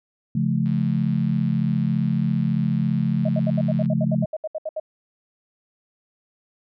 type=chord; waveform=sine; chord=Db augmented; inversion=none; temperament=just; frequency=138.59 / 173.24 / 216.5 Hz; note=Db3 / F3 / A3; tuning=0 / -14 / -28 cents; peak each=-23 dBFS; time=0.35-4.25 s; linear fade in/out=5 ms
type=click train; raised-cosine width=0.3 ms; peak=-31 dBFS; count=324; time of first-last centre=0.66-3.858 s; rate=101 Hz
type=tone bursts; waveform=sine; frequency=626 Hz; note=D#5; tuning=10 cents sharp; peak=-24 dBFS; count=15; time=3.25-4.799 s; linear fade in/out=5 ms; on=37 ms; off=71 ms
effects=none